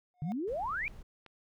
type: tone with exponential growth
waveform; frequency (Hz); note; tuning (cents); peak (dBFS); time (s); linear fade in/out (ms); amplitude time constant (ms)
triangle; 721; F#5; -45; -35; 0.14-0.32; 0; 39
type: exponential sweep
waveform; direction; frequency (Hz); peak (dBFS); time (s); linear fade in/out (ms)
sine; up; 140 to 2485; -32; 0.22-0.88; 0
type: noise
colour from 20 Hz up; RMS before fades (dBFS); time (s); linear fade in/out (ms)
brown; -49; 0.47-1.03; 10
type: click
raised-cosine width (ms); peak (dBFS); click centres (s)
0.3; -36; 1.263
effects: none